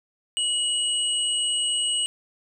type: tone pair together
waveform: sine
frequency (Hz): 2921 / 8270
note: F#7 / C9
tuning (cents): -23 / -21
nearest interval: octave + tritone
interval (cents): 1802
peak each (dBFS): -23 / -27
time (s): 0.37-2.06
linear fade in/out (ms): 0
effects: none